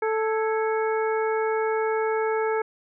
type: harmonic tone with a mistuned harmonic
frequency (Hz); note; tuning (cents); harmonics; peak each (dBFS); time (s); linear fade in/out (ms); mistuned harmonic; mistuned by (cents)
440; A4; 0; 1 / 2 / 3 / 4 / 5; -23 / -29 / -33 / -35 / -37; 0.02-2.62; 5; 4; -100
effects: none